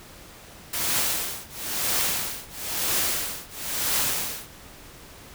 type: noise with tremolo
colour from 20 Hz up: white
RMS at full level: -23 dBFS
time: 0.73-4.49 s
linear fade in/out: 5 ms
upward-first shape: triangle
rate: 1 Hz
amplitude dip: 100%
effects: pink hiss -46 dBFS RMS until 5.34 s